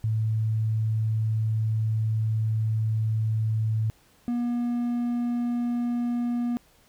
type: tone pair in turn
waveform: sine / triangle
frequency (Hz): 110 / 240.1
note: A2 / B3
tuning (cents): 0 / -49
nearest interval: octave + major second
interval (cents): 1351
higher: second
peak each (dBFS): -22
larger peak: neither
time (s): 0.04-3.9 / 4.28-6.57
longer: first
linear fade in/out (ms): 0
effects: pink hiss -60 dBFS RMS until 6.88 s